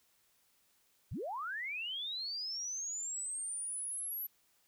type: linear sweep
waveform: sine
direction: up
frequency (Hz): 51.8 to 11870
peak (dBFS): -37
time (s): 1.11-4.27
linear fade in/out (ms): 10
effects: white hiss -72 dBFS RMS until 4.67 s